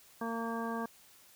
harmonic tone, 229.2 Hz, A#3, 29 cents flat, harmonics 1 / 2 / 3 / 4 / 5 / 7, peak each -37 / -41 / -43 / -42 / -42 / -45 dBFS, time 0.21-0.86 s, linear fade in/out 5 ms, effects white hiss -60 dBFS RMS until 1.35 s

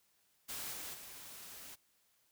white noise with level steps, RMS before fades -43 / -45 / -51 dBFS, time 0.48-1.76 s, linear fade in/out 20 ms, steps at 0.72 / 0.93 s, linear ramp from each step 20 ms, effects white hiss -74 dBFS RMS until 2.31 s

